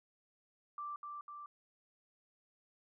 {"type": "tone with echo", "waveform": "sine", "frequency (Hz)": 1174.7, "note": "D6", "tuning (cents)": 0, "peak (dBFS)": -40, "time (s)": [0.78, 0.96], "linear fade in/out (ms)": 2, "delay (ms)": 250, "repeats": 2, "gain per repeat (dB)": -3, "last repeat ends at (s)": 1.46, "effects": []}